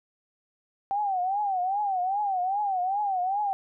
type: tone with vibrato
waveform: sine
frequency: 775 Hz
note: G5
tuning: 20 cents flat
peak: -24 dBFS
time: 0.91-3.53 s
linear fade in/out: 0 ms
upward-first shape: triangle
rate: 2.5 Hz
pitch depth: 160 cents each way
effects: none